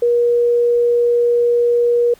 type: tone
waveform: sine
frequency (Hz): 477.6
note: A#4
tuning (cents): +42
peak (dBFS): -11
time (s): 0.02-2.14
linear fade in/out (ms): 5
effects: pink hiss -49 dBFS RMS until 2.19 s

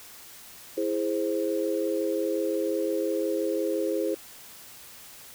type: chord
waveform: sine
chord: E augmented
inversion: none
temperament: equal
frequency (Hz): 329.6 / 415.3 / 523.3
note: E4 / G#4 / B#4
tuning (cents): 0 / 0 / 0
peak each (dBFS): -29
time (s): 0.77-4.15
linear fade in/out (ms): 10
effects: white hiss -47 dBFS RMS until 5.34 s

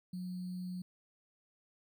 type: tone with sample-and-hold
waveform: sine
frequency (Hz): 181.4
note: F#3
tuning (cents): -34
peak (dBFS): -38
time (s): 0.13-0.82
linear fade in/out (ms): 5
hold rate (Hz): 4410
effects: none

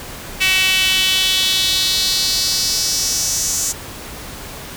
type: tone with high-pass filter sweep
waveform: sawtooth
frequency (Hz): 376.8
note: F#4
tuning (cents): +32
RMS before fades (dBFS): -17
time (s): 0.4-3.73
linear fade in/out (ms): 20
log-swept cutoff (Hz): 2500 to 6800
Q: 3.6
effects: pink hiss -32 dBFS RMS until 4.76 s

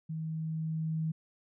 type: tone with level ramp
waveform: sine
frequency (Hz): 159.3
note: D#3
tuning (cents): +41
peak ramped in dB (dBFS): -34 to -29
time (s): 0.09-1.12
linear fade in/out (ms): 10
effects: none

